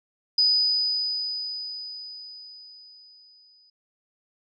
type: tone with exponential decay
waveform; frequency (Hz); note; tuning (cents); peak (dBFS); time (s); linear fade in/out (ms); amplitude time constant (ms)
sine; 4978; D#8; 0; -16; 0.38-3.7; 5; 720
effects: none